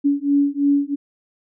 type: beating tone pair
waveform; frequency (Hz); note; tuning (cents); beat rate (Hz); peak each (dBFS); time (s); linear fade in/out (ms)
sine; 282.3 / 285.3; C#4 / C#4; +32 / +50; 3; -18; 0.04-0.96; 20
effects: none